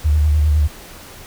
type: tone with vibrato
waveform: sine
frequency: 75.4 Hz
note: D2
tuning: 46 cents sharp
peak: -11 dBFS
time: 0.04-0.68 s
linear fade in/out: 20 ms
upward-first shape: square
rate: 9.8 Hz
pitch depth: 40 cents each way
effects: pink hiss -38 dBFS RMS until 1.26 s